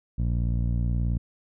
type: tone with low-pass filter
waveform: 15% pulse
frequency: 58.8 Hz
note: A#1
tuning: 16 cents sharp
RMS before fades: -25 dBFS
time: 0.18-1.18 s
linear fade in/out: 10 ms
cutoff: 160 Hz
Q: 0.54
effects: none